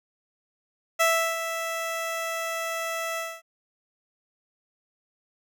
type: tone with ADSR envelope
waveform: 15% pulse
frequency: 659.3 Hz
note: E5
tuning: in tune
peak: -12 dBFS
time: 0.99-3.42 s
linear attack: 19 ms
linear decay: 350 ms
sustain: -10 dB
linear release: 240 ms
effects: none